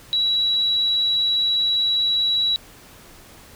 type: tone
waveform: sine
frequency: 3905 Hz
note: B7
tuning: 20 cents flat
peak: -17 dBFS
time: 0.13-2.56 s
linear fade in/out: 0 ms
effects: pink hiss -46 dBFS RMS until 3.55 s